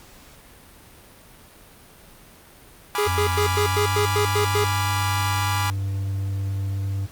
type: chord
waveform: sawtooth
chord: G# diminished seventh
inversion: none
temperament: equal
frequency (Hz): 830.6 / 987.8 / 1174.7 / 1396.9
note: G#5 / B5 / D6 / F6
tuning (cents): 0 / 0 / 0 / 0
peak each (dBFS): -25 / -24 / -25 / -29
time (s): 2.95-5.7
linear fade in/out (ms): 0
type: tone bursts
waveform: square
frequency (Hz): 415.3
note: G#4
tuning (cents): 0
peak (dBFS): -21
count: 9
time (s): 2.98-4.644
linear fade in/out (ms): 5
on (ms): 96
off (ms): 100
type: tone with pitch glide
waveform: triangle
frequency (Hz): 89.2 to 97.84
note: F2 to G2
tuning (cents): +37 to -3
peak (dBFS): -21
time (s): 3.06-7.07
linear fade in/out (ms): 20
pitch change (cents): +160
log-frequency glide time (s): 3.33-4.01
effects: pink hiss -48 dBFS RMS until 7.11 s + Opus 48 kbps